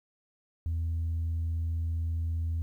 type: tone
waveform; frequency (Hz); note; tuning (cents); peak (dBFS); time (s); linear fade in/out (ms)
sine; 82.41; E2; 0; -26; 0.66-2.62; 0
effects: tanh soft clip ceiling -26 dBFS + 11-bit